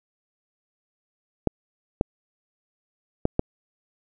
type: clicks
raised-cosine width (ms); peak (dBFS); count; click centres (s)
2; -6; 4; 1.473 / 2.011 / 3.254 / 3.394
effects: none